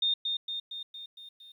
sine tone with echo, 3653 Hz, A#7, 36 cents flat, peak -24 dBFS, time 0.02-0.14 s, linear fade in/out 5 ms, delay 230 ms, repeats 6, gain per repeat -4 dB, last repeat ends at 1.52 s, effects 11-bit

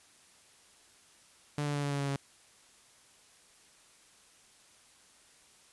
sawtooth tone with pitch steps, 146.83 / 145.48 / 144.14 / 142.81 / 141.5 / 140.2 / 138.91 Hz, D3 / D3 / D3 / D3 / C#3 / C#3 / C#3, 0 / -16 / -32 / -48 / +36 / +20 / +4 cents, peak -27 dBFS, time 1.58-2.161 s, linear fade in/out 2 ms, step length 83 ms, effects white hiss -61 dBFS RMS until 5.72 s + resampled to 24000 Hz

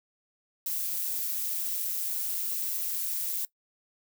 violet noise with amplitude modulation, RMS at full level -29 dBFS, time 0.66-3.45 s, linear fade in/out 2 ms, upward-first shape sine, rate 178 Hz, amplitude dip 55%, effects noise-tail reverb RT60 0.1 s tail -19 dB re dry

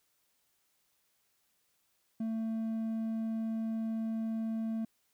sine tone with hard clipping, 223.5 Hz, A3, 27 cents sharp, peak -33 dBFS, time 2.2-4.85 s, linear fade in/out 5 ms, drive 3 dB, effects white hiss -75 dBFS RMS until 5.13 s

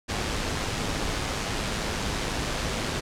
pink noise with amplitude modulation, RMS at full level -27 dBFS, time 0.08-3.01 s, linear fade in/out 20 ms, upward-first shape sine, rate 106 Hz, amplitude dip 35%, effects low-pass 7000 Hz 12 dB/octave

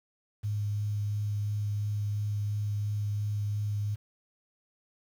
sine tone with vibrato, 103.8 Hz, G#2, in tune, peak -28 dBFS, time 0.43-3.96 s, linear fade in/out 20 ms, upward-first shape sine, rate 2.9 Hz, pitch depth 10 cents each way, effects 9-bit

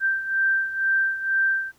sine beating tone pair, 1568 / 1570.1 Hz, G6 / G6, 0 / +2 cents, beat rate 2.1 Hz, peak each -21 / -26 dBFS, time 0-1.72 s, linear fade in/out 50 ms, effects pink hiss -60 dBFS RMS until 1.78 s

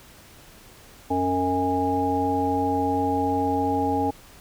harmonic tone with a mistuned harmonic, 91.3 Hz, F#2, 23 cents flat, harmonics 1 / 3 / 5 / 7 / 9, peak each -32 / -25 / -28 / -34 / -24 dBFS, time 1.1-4.11 s, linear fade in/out 10 ms, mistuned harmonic 3, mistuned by +18 cents, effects pink hiss -49 dBFS RMS until 4.4 s

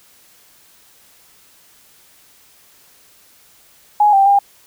sine tone with pitch steps, 834 / 785 / 802 Hz, G#5 / G5 / G5, +7 / +2 / +39 cents, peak -8 dBFS, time 4-4.39 s, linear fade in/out 5 ms, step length 130 ms, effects white hiss -50 dBFS RMS until 4.66 s

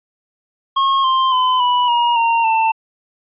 square tone with pitch steps, 1084 / 1049.5 / 1016.1 / 983.8 / 952.4 / 922.1 / 892.8 Hz, C#6 / C6 / B5 / B5 / A#5 / A#5 / A5, -39 / +5 / +49 / -7 / +37 / -19 / +25 cents, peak -13 dBFS, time 0.76-2.72 s, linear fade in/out 10 ms, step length 280 ms, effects resampled to 8000 Hz

